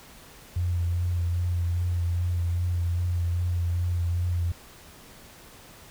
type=tone with vibrato; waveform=sine; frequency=87.31 Hz; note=F2; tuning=in tune; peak=-23 dBFS; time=0.56-4.52 s; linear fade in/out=5 ms; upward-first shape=sine; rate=2.5 Hz; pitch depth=26 cents each way; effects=pink hiss -49 dBFS RMS until 5.9 s